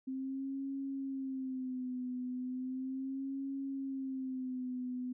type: tone with vibrato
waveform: sine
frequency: 261.6 Hz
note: C4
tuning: in tune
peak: -36 dBFS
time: 0.07-5.13 s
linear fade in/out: 10 ms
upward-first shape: sine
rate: 0.36 Hz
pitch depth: 74 cents each way
effects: none